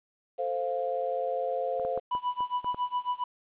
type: chord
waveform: sine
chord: F major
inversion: first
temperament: equal with one note detuned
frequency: 443.8 / 523.3 / 698.5 Hz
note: A4 / C5 / F5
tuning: +15 / 0 / 0 cents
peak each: -36 / -30 / -32 dBFS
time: 0.38-2 s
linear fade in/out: 20 ms
type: clicks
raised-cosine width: 1 ms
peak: -31 / -27 / -25 / -26 / -29 / -26 / -24 dBFS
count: 7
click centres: 1.797 / 1.85 / 1.976 / 2.151 / 2.406 / 2.645 / 2.745 s
type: tone with tremolo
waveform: triangle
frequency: 987.8 Hz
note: B5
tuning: in tune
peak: -23 dBFS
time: 2.11-3.24 s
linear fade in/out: 5 ms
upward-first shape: sine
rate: 7.3 Hz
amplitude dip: 95%
effects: resampled to 8000 Hz + 10-bit